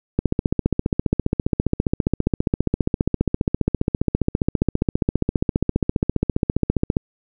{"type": "click train", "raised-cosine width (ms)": 3, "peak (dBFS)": -4, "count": 102, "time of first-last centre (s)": [0.19, 6.969], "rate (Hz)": 14.9, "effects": []}